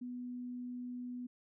sine tone, 246.9 Hz, B3, in tune, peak -40 dBFS, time 0.01-1.27 s, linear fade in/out 10 ms, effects none

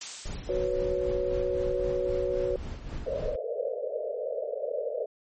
blue noise with exponential decay, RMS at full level -31 dBFS, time 0.01-1.49 s, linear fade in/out 5 ms, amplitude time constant 320 ms
brown noise with tremolo, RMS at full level -34 dBFS, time 0.25-3.36 s, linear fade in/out 5 ms, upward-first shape sine, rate 3.8 Hz, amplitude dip 50%
sine chord, F# suspended fourth, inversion none, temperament equal, 370 / 493.9 / 554.4 Hz, F#4 / B4 / C#5, 0 / 0 / 0 cents, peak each -30 dBFS, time 0.49-2.56 s, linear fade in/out 2 ms
white band-pass noise, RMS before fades -32 dBFS, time 3.06-5.06 s, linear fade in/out 10 ms, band 440 to 620 Hz, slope 96 dB/octave
effects low-pass 11000 Hz 12 dB/octave + MP3 32 kbps

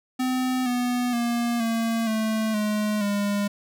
square tone with pitch steps, 255.6 / 246 / 236.8 / 228 / 219.4 / 211.2 / 203.3 Hz, C4 / B3 / A#3 / A#3 / A3 / G#3 / G#3, -40 / -7 / +27 / -38 / -5 / +29 / -37 cents, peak -23 dBFS, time 0.19-3.48 s, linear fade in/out 10 ms, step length 470 ms, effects none

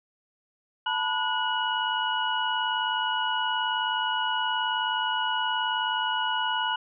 sine tone cluster, 885 / 984 / 1458 / 2923 Hz, A5 / B5 / F#6 / F#7, +10 / -7 / -26 / -22 cents, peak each -30 dBFS, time 0.86-6.76 s, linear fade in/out 5 ms, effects none

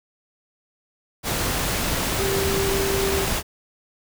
sine tone in noise, 391 Hz, G4, 4 cents flat, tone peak -23 dBFS, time 2.17-3.26 s, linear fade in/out 50 ms, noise pink, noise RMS -24 dBFS, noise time 1.23-3.43 s, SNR -2 dB, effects none

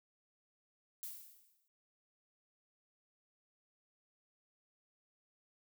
violet noise with exponential decay, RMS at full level -43 dBFS, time 1.03-1.68 s, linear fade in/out 0 ms, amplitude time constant 140 ms, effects noise-tail reverb RT60 0.1 s tail -24 dB re dry

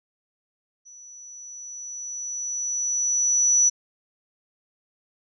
sine tone with level ramp, 5920 Hz, F#8, in tune, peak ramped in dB -44 to -14 dBFS, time 0.85-3.7 s, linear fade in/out 20 ms, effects none

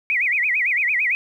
sine tone with vibrato, 2200 Hz, C#7, 14 cents flat, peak -17 dBFS, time 0.1-1.15 s, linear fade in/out 0 ms, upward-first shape sine, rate 8.9 Hz, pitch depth 250 cents each way, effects 9-bit

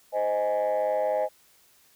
sine chord, Ab major, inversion first, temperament just, 519.1 / 623 / 830.6 Hz, C5 / Eb5 / Ab5, -14 / +2 / 0 cents, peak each -26 / -24 / -28 dBFS, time 0.12-1.29 s, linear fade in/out 50 ms, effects tanh soft clip ceiling -19 dBFS + white hiss -60 dBFS RMS until 1.95 s

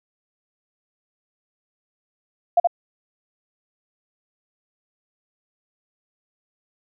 sine tone with echo, 694 Hz, F5, 11 cents flat, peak -11 dBFS, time 2.57-2.6 s, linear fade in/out 5 ms, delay 73 ms, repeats 1, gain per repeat -2 dB, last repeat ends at 2.673 s, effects none

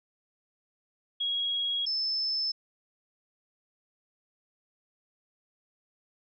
sine tone pair in turn, 3306 / 5258 Hz, G#7 / E8, -9 / -5 cents, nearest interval minor sixth, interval 804 cents, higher second, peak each -27 dBFS, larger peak neither, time 1.2-1.86 / 1.86-2.52 s, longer neither, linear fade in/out 10 ms, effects none

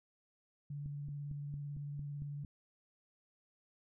sine tone with vibrato, 144.1 Hz, D3, 33 cents flat, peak -40 dBFS, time 0.7-2.44 s, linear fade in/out 5 ms, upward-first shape sine, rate 18 Hz, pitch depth 18 cents each way
click train, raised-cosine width 5 ms, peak -36 dBFS, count 8, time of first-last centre 0.86-2.447 s, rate 4.41 Hz
effects none

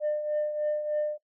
sine tone with tremolo, 601 Hz, D5, 40 cents sharp, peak -22 dBFS, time 0-1.18 s, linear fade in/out 50 ms, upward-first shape triangle, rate 3.3 Hz, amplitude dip 65%, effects noise-tail reverb RT60 0.1 s tail -18 dB re dry + tanh soft clip ceiling -22 dBFS

